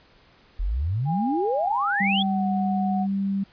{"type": "exponential sweep", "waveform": "sine", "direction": "up", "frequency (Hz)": [39.25, 3500], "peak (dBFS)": -22, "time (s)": [0.59, 2.23], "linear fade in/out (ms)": 10}
{"type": "tone with pitch glide", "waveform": "sine", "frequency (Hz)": [810, 738.5], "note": ["G#5", "F#5"], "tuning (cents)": [-43, -3], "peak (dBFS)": -26, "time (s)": [1.05, 3.07], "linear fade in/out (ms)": 50, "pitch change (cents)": -160, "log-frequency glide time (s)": [1.97, 2.45]}
{"type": "tone", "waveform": "sine", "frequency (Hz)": 196.5, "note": "G3", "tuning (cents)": 4, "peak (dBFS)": -22, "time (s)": [2, 3.44], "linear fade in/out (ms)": 10}
{"effects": ["pink hiss -56 dBFS RMS until 3.52 s", "resampled to 11025 Hz"]}